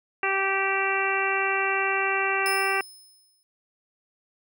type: harmonic tone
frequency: 388.8 Hz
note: G4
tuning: 14 cents flat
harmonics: 1 / 2 / 3 / 4 / 5 / 6 / 7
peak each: -30 / -30 / -30 / -30 / -30 / -30 / -30 dBFS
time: 0.23-2.81 s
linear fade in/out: 2 ms
type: tone with exponential decay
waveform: 15% pulse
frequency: 5200 Hz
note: E8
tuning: 24 cents flat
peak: -21 dBFS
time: 2.46-3.43 s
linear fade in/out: 0 ms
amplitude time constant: 210 ms
effects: none